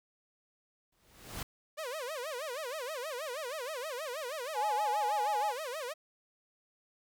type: noise with exponential growth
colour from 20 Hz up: pink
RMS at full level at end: -37 dBFS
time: 0.92-1.43 s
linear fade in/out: 5 ms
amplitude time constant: 110 ms
type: tone with vibrato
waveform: sawtooth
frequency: 554.4 Hz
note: C#5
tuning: in tune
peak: -33 dBFS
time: 1.77-5.94 s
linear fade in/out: 20 ms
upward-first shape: sine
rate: 6.3 Hz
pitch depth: 260 cents each way
type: tone with pitch glide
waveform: sine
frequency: 843 to 838.1 Hz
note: G#5 to G#5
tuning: +26 to +16 cents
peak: -29 dBFS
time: 4.54-5.54 s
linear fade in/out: 50 ms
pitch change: -10 cents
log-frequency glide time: 4.72-5.11 s
effects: none